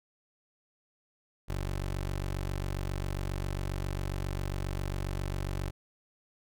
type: tone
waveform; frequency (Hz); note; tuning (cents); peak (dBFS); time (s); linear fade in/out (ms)
20% pulse; 47.4; F#1; +43; -27; 1.48-5.71; 20
effects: none